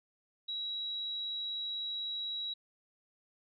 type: tone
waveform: sine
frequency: 3876 Hz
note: B7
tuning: 33 cents flat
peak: -35 dBFS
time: 0.48-2.54 s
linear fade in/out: 10 ms
effects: none